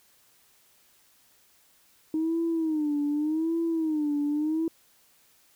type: tone with vibrato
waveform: sine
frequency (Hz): 311.1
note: D#4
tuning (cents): 0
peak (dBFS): -23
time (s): 2.14-4.68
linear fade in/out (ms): 2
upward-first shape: sine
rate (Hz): 0.85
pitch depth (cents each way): 120
effects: tanh soft clip ceiling -20 dBFS + white hiss -62 dBFS RMS until 5.55 s